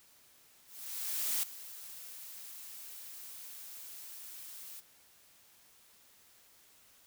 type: noise with ADSR envelope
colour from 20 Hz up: blue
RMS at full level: -32 dBFS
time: 0.66-4.81 s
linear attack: 770 ms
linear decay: 5 ms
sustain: -16 dB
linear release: 20 ms
effects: white hiss -63 dBFS RMS until 7.06 s